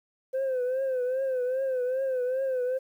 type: tone with vibrato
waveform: sine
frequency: 516 Hz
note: C5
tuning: 24 cents flat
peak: -23 dBFS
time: 0.33-2.79 s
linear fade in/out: 20 ms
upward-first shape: triangle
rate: 2.5 Hz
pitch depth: 89 cents each way
effects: tanh soft clip ceiling -24 dBFS + 10-bit